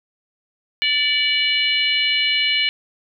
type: harmonic tone with a mistuned harmonic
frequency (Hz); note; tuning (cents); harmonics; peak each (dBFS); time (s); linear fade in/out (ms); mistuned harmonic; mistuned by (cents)
587.3; D5; 0; 3 / 4 / 5 / 6 / 7; -29 / -20 / -19 / -30 / -26; 0.82-2.69; 0; 4; -38
effects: none